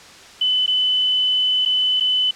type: tone with dropouts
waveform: sine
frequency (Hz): 3013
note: F#7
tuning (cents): +31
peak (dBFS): -15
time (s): 0.41-2.31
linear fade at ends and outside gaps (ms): 5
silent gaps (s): 0.663-0.677 / 1.652-1.658 / 2-2.006
effects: white hiss -42 dBFS RMS until 2.35 s + low-pass 6000 Hz 12 dB/octave